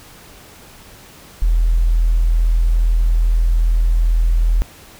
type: tone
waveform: sine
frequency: 41.2 Hz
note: E1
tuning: in tune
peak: -10 dBFS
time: 1.42-4.62 s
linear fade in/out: 0 ms
effects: tanh soft clip ceiling -6 dBFS + pink hiss -42 dBFS RMS until 4.99 s